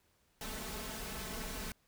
pink noise with comb filter, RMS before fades -42 dBFS, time 0.41-1.72 s, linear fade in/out 2 ms, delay 4.6 ms, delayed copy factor +0.75, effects pink hiss -73 dBFS RMS until 1.87 s

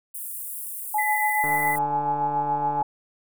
pink high-pass noise, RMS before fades -34 dBFS, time 0.14-1.79 s, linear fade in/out 10 ms, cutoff 9100 Hz, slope 48 dB/octave
sine tone with tremolo, 849 Hz, G#5, 38 cents sharp, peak -20 dBFS, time 0.94-2.83 s, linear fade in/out 5 ms, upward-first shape sine, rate 7.1 Hz, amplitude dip 50%
sine tone with vibrato, 2005 Hz, B6, 26 cents sharp, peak -24 dBFS, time 0.98-1.76 s, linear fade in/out 10 ms, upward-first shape triangle, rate 19 Hz, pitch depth 19 cents each way
click train, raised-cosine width 1 ms, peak -20 dBFS, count 205, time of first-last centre 1.44-2.818 s, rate 148 Hz
effects none

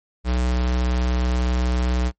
square tone, 61.74 Hz, B1, in tune, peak -19 dBFS, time 0.24-2.12 s, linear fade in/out 50 ms, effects noise-tail reverb RT60 0.1 s tail -24 dB re dry + MP3 32 kbps

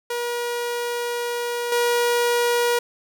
sawtooth tone with level steps, 479.2 Hz, A#4, 48 cents sharp, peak -20 / -14 dBFS, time 0.1-2.79 s, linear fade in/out 5 ms, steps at 1.72 s, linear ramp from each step 2 ms, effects none

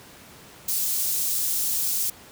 white high-pass noise, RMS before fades -25 dBFS, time 0.68-2.1 s, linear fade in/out 5 ms, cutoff 5900 Hz, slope 12 dB/octave, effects pink hiss -47 dBFS RMS until 2.31 s + high-pass 80 Hz 12 dB/octave

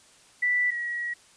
sine tone pair in turn, 1971 / 1913.8 Hz, B6 / A#6, -4 / +45 cents, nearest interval minor second, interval 51 cents, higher first, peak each -21 / -28 dBFS, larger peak first, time 0.42-0.71 / 0.71-1.14 s, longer second, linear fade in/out 10 ms, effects white hiss -56 dBFS RMS until 1.36 s + resampled to 22050 Hz

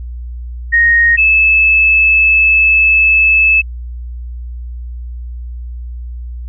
sine tone pair in turn, 1864.7 / 2610 Hz, A#6 / E7, 0 / -18 cents, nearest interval tritone, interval 582 cents, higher second, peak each -6 dBFS, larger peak neither, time 0.72-1.17 / 1.17-3.62 s, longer second, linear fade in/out 20 ms, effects added 60 Hz sine -22 dBFS peak until 6.48 s

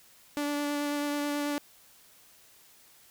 sawtooth tone with vibrato, 290.7 Hz, D4, 18 cents flat, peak -25 dBFS, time 0.37-1.58 s, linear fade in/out 0 ms, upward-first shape sine, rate 9.2 Hz, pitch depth 11 cents each way, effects white hiss -58 dBFS RMS until 3.1 s

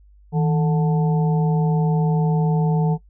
harmonic tone with a mistuned harmonic, 146.83 Hz, D3, in tune, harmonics 1 / 3 / 5 / 6, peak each -16 / -26 / -30 / -32 dBFS, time 0.32-2.98 s, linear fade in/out 50 ms, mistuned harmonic 1, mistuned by +140 cents, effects noise-tail reverb RT60 0.1 s tail -17 dB re dry + added 50 Hz sine -47 dBFS peak until 3.09 s

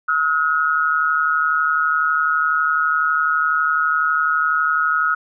sine tone pair together, 1285 / 1437 Hz, E6 / F6, -45 / +49 cents, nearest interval major second, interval 194 cents, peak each -18 dBFS, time 0.08-5.15 s, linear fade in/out 10 ms, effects none

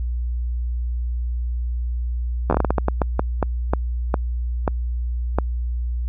slowing click train, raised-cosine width 1 ms, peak -4 dBFS, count 17, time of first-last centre 2.5-5.386 s, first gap 11 ms, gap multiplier 1.32, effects added 60 Hz sine -21 dBFS peak until 6.08 s

